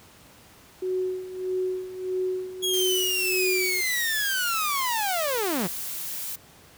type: tone with tremolo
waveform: sine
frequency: 370.6 Hz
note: F#4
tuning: 3 cents sharp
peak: -23 dBFS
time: 0.82-3.81 s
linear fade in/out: 5 ms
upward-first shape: sine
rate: 1.6 Hz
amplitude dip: 75%
type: linear sweep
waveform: sawtooth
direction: down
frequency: 3338 to 155.56 Hz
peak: -21 dBFS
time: 2.62-5.68 s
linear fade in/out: 20 ms
type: noise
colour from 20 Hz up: blue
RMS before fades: -33 dBFS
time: 2.73-6.36 s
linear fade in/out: 10 ms
effects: pink hiss -52 dBFS RMS until 6.77 s + high-pass 60 Hz 12 dB/octave